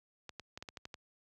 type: clicks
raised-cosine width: 0.2 ms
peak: -27 dBFS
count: 8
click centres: 0.293 / 0.397 / 0.575 / 0.625 / 0.688 / 0.772 / 0.854 / 0.942 s
effects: high-pass 60 Hz 12 dB/octave